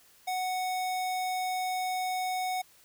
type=tone; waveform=square; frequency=740 Hz; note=F#5; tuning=in tune; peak=-30 dBFS; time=0.27-2.62 s; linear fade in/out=10 ms; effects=white hiss -60 dBFS RMS until 2.84 s